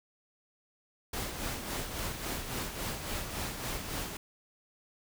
pink noise with tremolo, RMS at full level -35 dBFS, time 1.13-4.17 s, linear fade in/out 5 ms, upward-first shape sine, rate 3.6 Hz, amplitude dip 50%, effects none

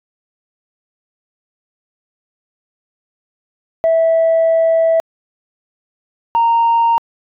sine tone pair in turn, 655 / 926.3 Hz, E5 / A#5, -11 / -11 cents, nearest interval tritone, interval 600 cents, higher second, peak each -8 dBFS, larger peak neither, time 3.84-5 / 6.35-6.98 s, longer first, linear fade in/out 0 ms, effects tanh soft clip ceiling -7 dBFS

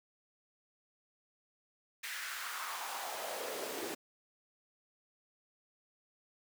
pink noise with high-pass filter sweep, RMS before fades -41 dBFS, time 2.03-3.95 s, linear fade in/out 10 ms, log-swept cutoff 2000 to 320 Hz, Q 2.9, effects none

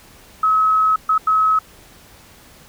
sine tone bursts at uneven times, 1283 Hz, E6, 47 cents flat, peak -12 dBFS, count 3, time 0.43-0.96 / 1.09-1.18 / 1.27-1.59 s, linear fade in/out 5 ms, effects pink hiss -46 dBFS RMS until 2.68 s

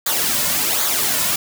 white noise with flanger, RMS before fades -19 dBFS, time 0.06-1.36 s, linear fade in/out 5 ms, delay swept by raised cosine 0.36 to 2.56 ms, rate 1.3 Hz, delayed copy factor -0.6, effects none

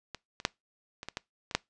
clicks, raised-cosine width 0.2 ms, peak -21 / -26 / -7 / -23 / -19 / -16 / -23 / -7 dBFS, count 8, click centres 0.147 / 0.401 / 0.451 / 1.031 / 1.086 / 1.171 / 1.512 / 1.55 s, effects noise-tail reverb RT60 0.2 s tail -24 dB re dry + resampled to 22050 Hz

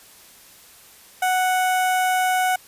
sawtooth tone with notch filter, 740 Hz, F#5, in tune, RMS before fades -20 dBFS, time 1.22-2.56 s, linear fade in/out 5 ms, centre 4400 Hz, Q 1.1, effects white hiss -48 dBFS RMS until 2.67 s + resampled to 32000 Hz

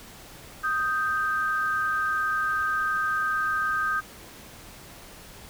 sine tone pair together, 1245.2 / 1568 Hz, D#6 / G6, +1 / 0 cents, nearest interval major third, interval 399 cents, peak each -26 dBFS, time 0.63-4.01 s, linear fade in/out 20 ms, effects pink hiss -46 dBFS RMS until 5.49 s

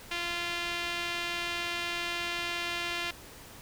sawtooth tone with band-pass filter, 345.9 Hz, F4, 17 cents flat, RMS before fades -34 dBFS, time 0.11-3.11 s, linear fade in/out 5 ms, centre 2800 Hz, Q 1.5, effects pink hiss -49 dBFS RMS until 3.61 s

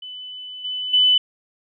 sine tone with level steps, 3002 Hz, F#7, 24 cents sharp, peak -32 / -24 / -12 dBFS, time 0.02-1.18 s, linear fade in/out 5 ms, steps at 0.64 / 0.93 s, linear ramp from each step 10 ms, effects none

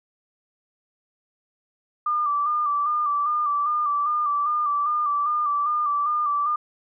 sine tone with vibrato, 1185 Hz, D6, 15 cents sharp, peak -20 dBFS, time 2.06-6.56 s, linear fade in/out 5 ms, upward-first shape square, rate 2.5 Hz, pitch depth 35 cents each way, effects none

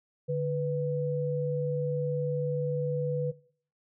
sine tone pair together, 146.83 / 493.9 Hz, D3 / B4, 0 / 0 cents, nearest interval octave + major sixth, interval 2100 cents, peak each -30 / -29 dBFS, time 0.28-3.32 s, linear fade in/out 20 ms, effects noise-tail reverb RT60 0.5 s tail -20 dB re dry

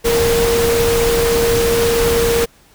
sine tone in noise, 466.2 Hz, A#4, in tune, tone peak -13 dBFS, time 0.04-2.46 s, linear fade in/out 20 ms, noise pink, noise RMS -19 dBFS, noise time 0.04-2.46 s, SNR +3 dB, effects pink hiss -50 dBFS RMS until 2.74 s

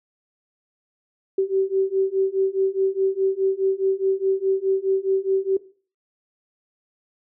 sine beating tone pair, 382.6 / 387.4 Hz, G4 / G4, -42 / -20 cents, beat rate 4.8 Hz, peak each -22 / -21 dBFS, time 1.38-5.57 s, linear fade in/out 5 ms, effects noise-tail reverb RT60 0.4 s tail -17 dB re dry

